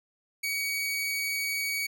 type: tone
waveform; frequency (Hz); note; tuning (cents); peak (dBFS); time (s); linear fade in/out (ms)
sawtooth; 2256; C#7; +30; -25; 0.43-1.87; 10
effects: none